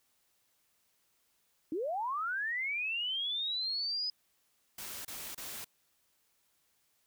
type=linear sweep; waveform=sine; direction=up; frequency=288 to 5040 Hz; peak=-32 dBFS; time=1.72-4.1 s; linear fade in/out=2 ms
type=noise bursts; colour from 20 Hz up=white; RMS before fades=-43 dBFS; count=3; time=4.78-5.646 s; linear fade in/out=5 ms; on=270 ms; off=28 ms
effects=white hiss -74 dBFS RMS until 7.06 s